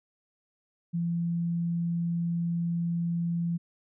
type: tone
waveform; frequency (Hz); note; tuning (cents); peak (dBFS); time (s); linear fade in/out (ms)
sine; 170; F3; -46; -26; 0.93-3.58; 20
effects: none